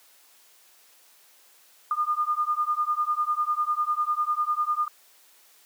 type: beating tone pair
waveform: sine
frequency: 1210 / 1220 Hz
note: D#6 / D#6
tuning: -49 / -34 cents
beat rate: 10 Hz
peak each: -26 dBFS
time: 1.91-4.88 s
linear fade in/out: 2 ms
effects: white hiss -57 dBFS RMS until 5.65 s + high-pass 400 Hz 12 dB/octave